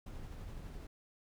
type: noise with tremolo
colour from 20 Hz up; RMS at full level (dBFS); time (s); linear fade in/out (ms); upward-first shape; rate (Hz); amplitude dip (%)
brown; -45; 0.06-0.87; 5; sine; 12; 25
effects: none